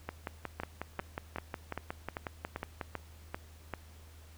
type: two click trains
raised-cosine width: 0.5 ms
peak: -21 / -21 dBFS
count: 16 / 9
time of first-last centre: 0.09-2.812 / 0.6-3.737 s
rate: 5.51 / 2.55 Hz
effects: added 79 Hz sine -52 dBFS peak until 4.37 s + pink hiss -60 dBFS RMS until 4.37 s